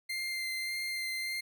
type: tone with vibrato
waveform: 30% pulse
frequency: 2093 Hz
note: C7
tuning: in tune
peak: -31 dBFS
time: 0.09-1.41 s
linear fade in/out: 10 ms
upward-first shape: sine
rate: 1.7 Hz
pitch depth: 13 cents each way
effects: none